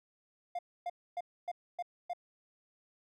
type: tone bursts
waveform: triangle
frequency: 704 Hz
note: F5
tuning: 14 cents sharp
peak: -32 dBFS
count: 6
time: 0.55-2.134 s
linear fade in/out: 5 ms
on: 39 ms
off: 270 ms
effects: none